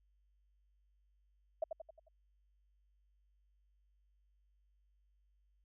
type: tone with echo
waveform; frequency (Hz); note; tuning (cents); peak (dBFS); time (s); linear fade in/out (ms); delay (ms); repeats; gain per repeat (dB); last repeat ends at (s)
sine; 643; E5; -43; -31; 1.62-1.64; 5; 89; 5; -6; 2.085
effects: added 50 Hz sine -70 dBFS peak until 5.64 s